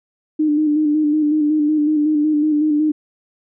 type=tone with vibrato; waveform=sine; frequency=302.3 Hz; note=D#4; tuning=50 cents flat; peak=-13 dBFS; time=0.39-2.92 s; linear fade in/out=10 ms; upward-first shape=square; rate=5.4 Hz; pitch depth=33 cents each way; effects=none